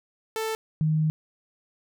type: tone pair in turn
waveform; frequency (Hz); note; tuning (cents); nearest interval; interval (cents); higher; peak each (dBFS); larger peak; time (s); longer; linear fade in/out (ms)
sawtooth / sine; 441.9 / 155.83; A4 / D#3; +7 / +3; octave + tritone; 1804; first; -23 / -20; second; 0.36-0.55 / 0.81-1.1; second; 0
effects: none